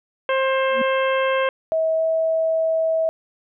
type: harmonic tone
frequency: 530 Hz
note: C5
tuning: 22 cents sharp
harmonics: 1 / 2 / 3 / 4 / 5 / 6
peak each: -19 / -24 / -27 / -30 / -31 / -34 dBFS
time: 0.29-1.49 s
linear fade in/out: 2 ms
type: tone with exponential growth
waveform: sine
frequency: 235.6 Hz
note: A#3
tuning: 19 cents sharp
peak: -21 dBFS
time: 0.68-0.82 s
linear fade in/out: 5 ms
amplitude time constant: 29 ms
type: tone with pitch glide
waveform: sine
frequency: 643 to 646.7 Hz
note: E5 to E5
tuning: -43 to -33 cents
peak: -17 dBFS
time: 1.72-3.09 s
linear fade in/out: 0 ms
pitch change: +10 cents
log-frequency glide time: 1.97-2.02 s
effects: none